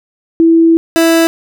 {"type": "tone pair in turn", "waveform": ["sine", "30% pulse"], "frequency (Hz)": [329.6, 329.6], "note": ["E4", "E4"], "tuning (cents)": [0, 0], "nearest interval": "unison", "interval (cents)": 0, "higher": "neither", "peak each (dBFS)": -4, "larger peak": "neither", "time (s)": [[0.4, 0.77], [0.96, 1.27]], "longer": "first", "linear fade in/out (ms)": 0, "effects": []}